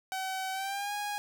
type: tone with pitch glide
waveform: sawtooth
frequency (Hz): 760 to 824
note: F#5 to G#5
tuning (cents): +46 to -14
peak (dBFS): -29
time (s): 0.12-1.18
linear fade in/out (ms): 0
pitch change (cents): +140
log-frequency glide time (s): 0.52-0.93
effects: none

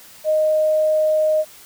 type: tone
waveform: sine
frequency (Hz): 620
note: D#5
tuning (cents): -6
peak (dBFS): -14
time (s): 0.24-1.45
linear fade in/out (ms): 50
effects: white hiss -44 dBFS RMS until 1.65 s

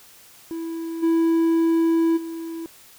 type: tone with level steps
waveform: triangle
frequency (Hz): 329.6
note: E4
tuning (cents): 0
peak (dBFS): -25 / -14 / -27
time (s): 0.51-2.66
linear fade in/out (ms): 0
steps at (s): 1.02 / 2.16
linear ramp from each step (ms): 20
effects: white hiss -49 dBFS RMS until 2.98 s

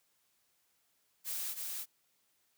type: noise with echo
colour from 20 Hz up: blue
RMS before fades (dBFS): -38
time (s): 1.24-1.56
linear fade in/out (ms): 50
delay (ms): 300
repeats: 1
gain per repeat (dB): -2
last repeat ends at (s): 1.86
effects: white hiss -75 dBFS RMS until 2.57 s + high-pass 60 Hz 12 dB/octave

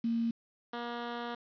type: tone pair in turn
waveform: sine / 10% pulse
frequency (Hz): 230.8 / 238.1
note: A#3 / A#3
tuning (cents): -17 / +37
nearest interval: minor second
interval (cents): 54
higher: second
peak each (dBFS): -28 / -28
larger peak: neither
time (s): 0.04-0.31 / 0.73-1.35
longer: second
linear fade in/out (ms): 5
effects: resampled to 11025 Hz + 9-bit

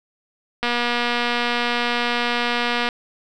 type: click train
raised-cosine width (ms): 0.3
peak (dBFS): -6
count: 543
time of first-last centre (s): 0.63-2.888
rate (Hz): 240
effects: none

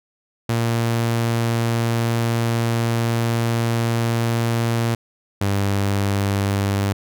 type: tone pair in turn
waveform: sawtooth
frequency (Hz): 116.1 / 99.65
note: A#2 / G2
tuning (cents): -7 / +29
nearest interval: minor third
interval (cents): 264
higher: first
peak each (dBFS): -14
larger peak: neither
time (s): 0.49-4.95 / 5.41-6.93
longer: first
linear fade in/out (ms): 5
effects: none

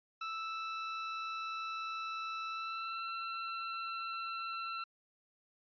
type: tone with pitch glide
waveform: sawtooth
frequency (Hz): 1318.5 to 1346.2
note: E6 to E6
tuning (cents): 0 to +36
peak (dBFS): -34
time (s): 0.21-4.84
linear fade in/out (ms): 5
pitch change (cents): +36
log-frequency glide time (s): 2.49-3.06
effects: resampled to 11025 Hz

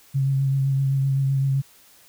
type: tone with vibrato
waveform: sine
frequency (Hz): 136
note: C#3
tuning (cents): -33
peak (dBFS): -18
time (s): 0.14-1.62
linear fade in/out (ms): 20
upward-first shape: triangle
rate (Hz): 7.8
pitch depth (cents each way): 25
effects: white hiss -53 dBFS RMS until 2.08 s

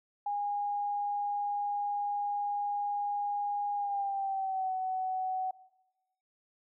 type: tone with pitch glide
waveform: sine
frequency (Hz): 818 to 750.1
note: G#5 to F#5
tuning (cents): -26 to +23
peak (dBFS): -30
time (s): 0.26-5.51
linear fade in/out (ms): 5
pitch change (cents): -151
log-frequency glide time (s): 3.75-4.72
effects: noise-tail reverb RT60 1.0 s tail -20 dB re dry

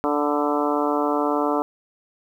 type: harmonic tone with a mistuned harmonic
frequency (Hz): 146.9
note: D3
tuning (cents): +1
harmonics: 2 / 3 / 4 / 5 / 6 / 7 / 8 / 9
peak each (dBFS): -24 / -26 / -27 / -28 / -29 / -29 / -30 / -31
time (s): 0.04-1.62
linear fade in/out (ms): 0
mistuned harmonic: 7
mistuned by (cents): -31
effects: 9-bit

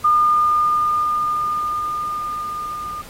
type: tone with level ramp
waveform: sine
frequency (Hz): 1213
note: D#6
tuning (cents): -44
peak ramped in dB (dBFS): -11 to -26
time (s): 0.04-3.02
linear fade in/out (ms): 10
effects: pink hiss -41 dBFS RMS until 3.09 s + AAC 48 kbps

